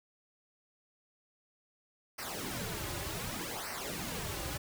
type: noise with flanger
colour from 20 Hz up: pink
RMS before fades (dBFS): -39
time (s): 2.18-4.58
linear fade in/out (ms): 10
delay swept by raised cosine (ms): 0.28 to 4.48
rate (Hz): 0.66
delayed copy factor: -0.8
effects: none